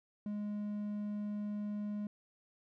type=tone with hard clipping; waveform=triangle; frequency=207.7 Hz; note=G#3; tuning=in tune; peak=-37 dBFS; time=0.26-2.07 s; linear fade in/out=2 ms; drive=6 dB; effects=none